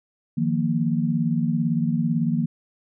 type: chord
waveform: sine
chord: Eb suspended second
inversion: none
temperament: equal with one note detuned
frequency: 156.83 / 174.61 / 233.1 Hz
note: Eb3 / F3 / Bb3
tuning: +14 / 0 / 0 cents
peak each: -24 / -25 / -23 dBFS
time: 0.37-2.46 s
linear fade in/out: 10 ms
effects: none